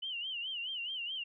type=tone with vibrato; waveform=sine; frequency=2960 Hz; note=F#7; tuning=in tune; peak=-36 dBFS; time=0.02-1.24 s; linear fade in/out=10 ms; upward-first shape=sine; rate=4.7 Hz; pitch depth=130 cents each way; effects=none